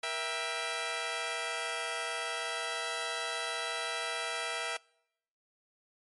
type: chord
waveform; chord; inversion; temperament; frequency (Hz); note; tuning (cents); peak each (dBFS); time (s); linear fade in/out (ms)
10% pulse; E diminished; second; just; 474.7 / 659.3 / 791.1; Bb4 / E5 / G5; +31 / 0 / +16; -31 / -27 / -32; 0.03-4.77; 5
effects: noise-tail reverb RT60 0.8 s tail -26 dB re dry + MP3 48 kbps